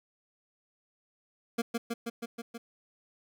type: tone with echo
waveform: 25% pulse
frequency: 233.1 Hz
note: A#3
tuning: in tune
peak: -23 dBFS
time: 1.58-1.62 s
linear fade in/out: 10 ms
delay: 160 ms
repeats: 6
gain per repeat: -2 dB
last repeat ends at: 2.58 s
effects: none